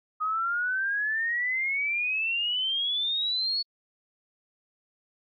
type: exponential sweep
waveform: sine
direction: up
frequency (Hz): 1244.5 to 4435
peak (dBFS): -25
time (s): 0.2-3.63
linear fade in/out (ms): 20
effects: AAC 48 kbps